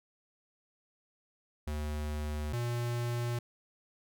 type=tone pair in turn; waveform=square; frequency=75 / 119.71 Hz; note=D2 / A#2; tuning=+37 / +46 cents; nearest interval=minor sixth; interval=809 cents; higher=second; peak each=-34 / -32 dBFS; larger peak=second; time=1.67-2.53 / 2.53-3.39 s; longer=neither; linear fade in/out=5 ms; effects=none